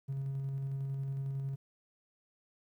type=tone with tremolo; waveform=triangle; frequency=136.4 Hz; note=C#3; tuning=28 cents flat; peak=-30 dBFS; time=0.08-1.56 s; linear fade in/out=20 ms; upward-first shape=square; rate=11 Hz; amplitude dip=25%; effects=tanh soft clip ceiling -29 dBFS + 12-bit